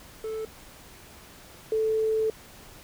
triangle / sine tone pair in turn, 439.1 / 439.1 Hz, A4 / A4, -4 / -4 cents, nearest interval unison, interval 0 cents, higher neither, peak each -28 / -22 dBFS, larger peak second, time 0.24-0.45 / 1.72-2.3 s, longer second, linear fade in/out 2 ms, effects pink hiss -49 dBFS RMS until 2.83 s

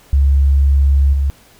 sine tone with level steps, 69.3 Hz, C#2, in tune, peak -8 / -12 dBFS, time 0.13-1.3 s, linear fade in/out 0 ms, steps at 1.13 s, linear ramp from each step 5 ms, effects pink hiss -47 dBFS RMS until 1.59 s

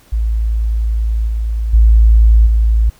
sine tone with level steps, 55.3 Hz, A1, 9 cents sharp, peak -12 / -14 / -4 / -8 dBFS, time 0.12-2.9 s, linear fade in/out 10 ms, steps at 1.27 / 1.73 / 2.46 s, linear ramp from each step 10 ms, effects pink hiss -48 dBFS RMS until 2.99 s

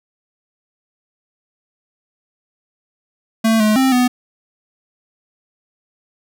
square tone with pitch steps, 223.7 / 214 / 263.7 / 248.8 Hz, A3 / A3 / C4 / B3, +29 / -48 / +14 / +13 cents, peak -12 dBFS, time 3.44-4.08 s, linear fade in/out 10 ms, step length 160 ms, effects none

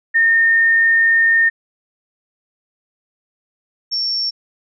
sine tone pair in turn, 1826 / 5458 Hz, A#6 / F8, -36 / -41 cents, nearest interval octave + perfect fifth, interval 1895 cents, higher second, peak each -10 / -17 dBFS, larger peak first, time 0.14-1.5 / 3.91-4.31 s, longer first, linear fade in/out 20 ms, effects none

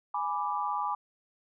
sine chord, G# diminished, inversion none, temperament equal, 830.6 / 987.8 / 1174.7 Hz, G#5 / B5 / D6, 0 / 0 / 0 cents, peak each -33 dBFS, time 0.14-0.95 s, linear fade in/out 5 ms, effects none

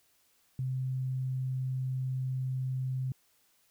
sine tone, 130 Hz, C3, 11 cents flat, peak -30 dBFS, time 0.59-3.12 s, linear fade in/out 2 ms, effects white hiss -69 dBFS RMS until 3.7 s

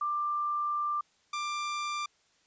sine / sawtooth tone pair in turn, 1185 / 1185 Hz, D6 / D6, +15 / +15 cents, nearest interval unison, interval 0 cents, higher neither, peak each -28 dBFS, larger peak neither, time 0.01-1.01 / 1.33-2.06 s, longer first, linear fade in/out 5 ms, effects white hiss -68 dBFS RMS until 2.46 s + resampled to 16000 Hz

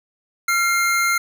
square tone pair together, 1375.7 / 2121 Hz, F6 / C7, -26 / +23 cents, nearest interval perfect fifth, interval 749 cents, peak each -20 dBFS, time 0.48-1.18 s, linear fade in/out 5 ms, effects none

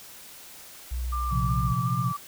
sine tone, 61.6 Hz, B1, 4 cents flat, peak -27 dBFS, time 0.91-1.73 s, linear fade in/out 10 ms
sine tone with vibrato, 1174.7 Hz, D6, in tune, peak -29 dBFS, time 1.12-2.17 s, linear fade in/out 10 ms, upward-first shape square, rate 2.7 Hz, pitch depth 22 cents each way
sine chord, Bb suspended second, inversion none, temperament just, 116.54 / 131.11 / 174.81 Hz, Bb2 / C3 / F3, 0 / +4 / +2 cents, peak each -29 / -27 / -31 dBFS, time 1.31-2.13 s, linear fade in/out 20 ms
effects white hiss -46 dBFS RMS until 2.27 s

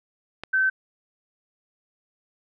click, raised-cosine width 0.3 ms, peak -17 dBFS, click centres 0.436 s
sine tone, 1538 Hz, G6, 33 cents flat, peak -18 dBFS, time 0.53-0.7 s, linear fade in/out 10 ms
effects none

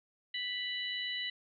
harmonic tone, 987.8 Hz, B5, in tune, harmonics 2 / 3 / 4, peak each -39 / -38 / -40 dBFS, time 0.34-1.3 s, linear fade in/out 5 ms, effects none

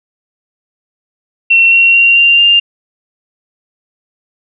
sine tone with pitch steps, 2716 / 2736 / 2757 / 2778 / 2799 Hz, F7 / F7 / F7 / F7 / F7, -49 / -36 / -23 / -10 / +3 cents, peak -4 dBFS, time 1.5-2.6 s, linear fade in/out 10 ms, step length 220 ms, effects none

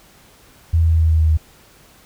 sine tone with pitch steps, 82.41 / 81.75 / 81.09 / 80.43 / 79.79 / 79.14 / 78.51 Hz, E2 / E2 / E2 / E2 / D#2 / D#2 / D#2, 0 / -14 / -28 / -42 / +44 / +30 / +16 cents, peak -11 dBFS, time 0.73-1.374 s, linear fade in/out 10 ms, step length 92 ms, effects pink hiss -49 dBFS RMS until 2.05 s

